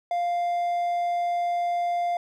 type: tone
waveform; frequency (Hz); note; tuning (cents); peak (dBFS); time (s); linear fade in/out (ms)
triangle; 698.5; F5; 0; -21; 0.11-2.17; 2
effects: none